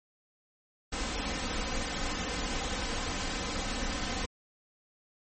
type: noise with comb filter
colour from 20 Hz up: pink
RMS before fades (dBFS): -33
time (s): 0.92-4.26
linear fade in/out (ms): 10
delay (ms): 3.9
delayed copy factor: +0.6
effects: low-pass 11000 Hz 12 dB/octave + MP3 32 kbps

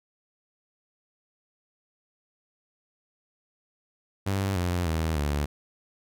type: tone with pitch steps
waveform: sawtooth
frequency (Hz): 97.7 / 88.56 / 80.28 / 72.77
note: G2 / F2 / E2 / D2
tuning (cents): -5 / +25 / -45 / -15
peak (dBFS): -21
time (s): 4.26-5.46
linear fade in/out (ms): 10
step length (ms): 300
effects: none

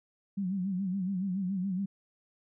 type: tone with vibrato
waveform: sine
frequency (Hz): 189.3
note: F#3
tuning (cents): +40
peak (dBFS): -29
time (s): 0.37-1.86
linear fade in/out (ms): 10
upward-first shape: sine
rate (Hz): 7.1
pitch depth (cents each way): 100
effects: none

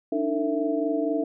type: tone cluster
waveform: sine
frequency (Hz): 289.7 / 313.8 / 453.3 / 662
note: D4 / D#4 / A#4 / E5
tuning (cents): -24 / +15 / -48 / +7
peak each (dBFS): -27 / -28 / -29 / -29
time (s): 0.12-1.24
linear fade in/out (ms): 5
effects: none

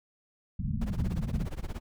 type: low-pass noise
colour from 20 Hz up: white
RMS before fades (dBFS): -32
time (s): 0.59-1.46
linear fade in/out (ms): 5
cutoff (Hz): 230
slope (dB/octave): 96
type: noise with tremolo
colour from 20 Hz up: brown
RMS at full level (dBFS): -32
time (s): 0.81-1.8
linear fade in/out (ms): 5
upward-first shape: sine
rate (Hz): 17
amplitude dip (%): 95
effects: none

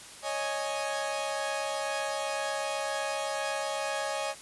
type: chord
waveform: sawtooth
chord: C# suspended second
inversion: none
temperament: equal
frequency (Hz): 554.4 / 622.3 / 830.6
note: C#5 / D#5 / G#5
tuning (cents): 0 / 0 / 0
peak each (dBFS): -31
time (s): 0.22-4.35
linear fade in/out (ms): 50
effects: white hiss -47 dBFS RMS until 4.41 s + resampled to 24000 Hz

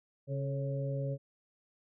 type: harmonic tone with a mistuned harmonic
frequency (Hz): 137.8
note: C#3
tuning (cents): -10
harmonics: 1 / 2 / 3 / 4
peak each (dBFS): -33 / -46 / -44 / -39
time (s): 0.27-1.18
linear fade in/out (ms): 50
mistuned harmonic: 3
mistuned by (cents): +59
effects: none

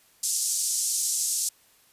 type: band-pass noise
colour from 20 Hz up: pink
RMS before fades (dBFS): -27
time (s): 0.23-1.49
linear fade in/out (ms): 5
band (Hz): 6100 to 10000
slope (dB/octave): 24
effects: white hiss -60 dBFS RMS until 1.92 s + resampled to 32000 Hz

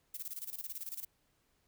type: noise with tremolo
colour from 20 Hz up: violet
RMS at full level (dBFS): -41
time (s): 0.14-1.05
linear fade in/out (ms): 5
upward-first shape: square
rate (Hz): 18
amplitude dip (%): 80
effects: pink hiss -75 dBFS RMS until 1.67 s

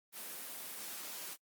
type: high-pass noise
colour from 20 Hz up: white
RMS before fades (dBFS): -45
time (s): 0.12-1.37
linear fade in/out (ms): 50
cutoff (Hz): 180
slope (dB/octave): 24
effects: noise-tail reverb RT60 0.1 s tail -25 dB re dry + Opus 24 kbps

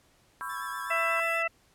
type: high-pass noise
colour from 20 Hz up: white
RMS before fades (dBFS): -46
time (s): 0.4-1.41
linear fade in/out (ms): 50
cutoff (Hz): 7700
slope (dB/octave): 96
type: chord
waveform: sine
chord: C# half-diminished seventh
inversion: third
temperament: just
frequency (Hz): 997.9 / 1108.7 / 1330.5 / 1596.6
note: B5 / C#6 / E6 / G6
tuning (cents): +18 / 0 / +16 / +31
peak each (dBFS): -39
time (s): 0.41-1.2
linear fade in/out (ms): 0
type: tone with vibrato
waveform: sawtooth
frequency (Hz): 1703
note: G#6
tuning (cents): +43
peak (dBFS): -40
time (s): 0.49-1.43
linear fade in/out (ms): 10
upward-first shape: sine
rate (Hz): 8.2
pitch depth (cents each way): 48
type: harmonic tone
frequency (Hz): 665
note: E5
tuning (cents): +15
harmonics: 1 / 2 / 3 / 4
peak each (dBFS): -32 / -32 / -31 / -31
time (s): 0.9-1.48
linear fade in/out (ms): 10
effects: pink hiss -64 dBFS RMS until 1.74 s + low-pass 12000 Hz 12 dB/octave

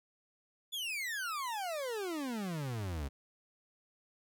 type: exponential sweep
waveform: 40% pulse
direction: down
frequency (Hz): 3520 to 65.41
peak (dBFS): -35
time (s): 0.72-3.09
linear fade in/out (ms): 20
effects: none

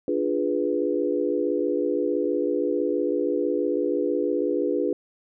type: chord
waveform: sine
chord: D diminished seventh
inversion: none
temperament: equal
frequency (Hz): 293.7 / 349.2 / 415.3 / 493.9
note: D4 / F4 / Ab4 / Cb5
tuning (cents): 0 / 0 / 0 / 0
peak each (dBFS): -27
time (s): 0.08-4.93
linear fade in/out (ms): 2
effects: none

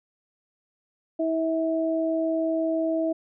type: tone pair together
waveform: sine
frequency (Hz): 323.1 / 649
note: E4 / E5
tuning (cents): -35 / -27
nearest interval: octave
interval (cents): 1208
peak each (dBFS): -25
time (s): 1.19-3.13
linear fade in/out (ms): 10
effects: none

